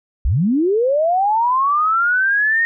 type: linear sweep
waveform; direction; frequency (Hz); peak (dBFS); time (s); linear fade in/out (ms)
sine; up; 46.25 to 1864.7; -13; 0.25-2.65; 0
effects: none